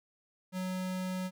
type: tone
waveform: square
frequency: 185 Hz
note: F#3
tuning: in tune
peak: -34 dBFS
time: 0.52-1.31 s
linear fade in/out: 50 ms
effects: none